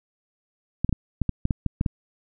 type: clicks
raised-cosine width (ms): 5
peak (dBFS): -10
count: 10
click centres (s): 0.846 / 0.893 / 0.927 / 1.217 / 1.293 / 1.454 / 1.508 / 1.663 / 1.811 / 1.862
effects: none